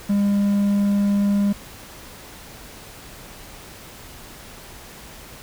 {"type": "tone", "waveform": "triangle", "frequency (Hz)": 201.9, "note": "G#3", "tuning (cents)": -49, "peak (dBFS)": -14, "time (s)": [0.09, 1.53], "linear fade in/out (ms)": 10, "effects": ["pink hiss -41 dBFS RMS until 5.42 s"]}